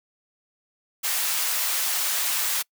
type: high-pass noise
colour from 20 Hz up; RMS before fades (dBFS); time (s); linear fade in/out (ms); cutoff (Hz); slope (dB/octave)
white; -25; 1.03-2.63; 20; 820; 12
effects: noise-tail reverb RT60 0.1 s tail -26 dB re dry